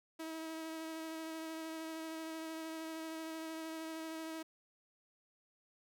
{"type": "tone with vibrato", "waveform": "sawtooth", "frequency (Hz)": 321.3, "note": "E4", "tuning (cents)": -44, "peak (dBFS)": -38, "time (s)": [0.19, 4.43], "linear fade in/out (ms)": 10, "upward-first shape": "sine", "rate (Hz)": 13, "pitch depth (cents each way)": 15, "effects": []}